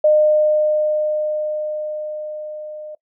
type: tone with level ramp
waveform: sine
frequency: 609 Hz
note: D#5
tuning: 37 cents flat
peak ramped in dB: -9 to -30 dBFS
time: 0.04-2.95 s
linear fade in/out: 5 ms
effects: noise-tail reverb RT60 0.1 s tail -21 dB re dry